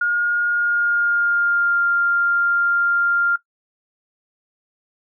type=tone with pitch glide; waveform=sine; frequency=1426 to 1396.7 Hz; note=F6 to F6; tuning=+36 to 0 cents; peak=-15 dBFS; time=0.01-3.36 s; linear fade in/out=5 ms; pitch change=-36 cents; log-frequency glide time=0.49-1.83 s; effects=noise-tail reverb RT60 0.1 s tail -17 dB re dry